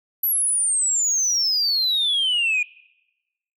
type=exponential sweep; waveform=sine; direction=down; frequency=11980 to 2415 Hz; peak=-16 dBFS; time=0.23-2.63 s; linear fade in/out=5 ms; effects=noise-tail reverb RT60 1.0 s tail -24 dB re dry + tanh soft clip ceiling -16 dBFS